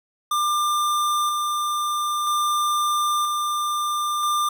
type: tone with tremolo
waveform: square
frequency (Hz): 1195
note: D6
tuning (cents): +30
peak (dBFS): -20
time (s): 0.31-4.49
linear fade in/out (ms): 5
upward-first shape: square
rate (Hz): 0.51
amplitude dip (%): 25
effects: none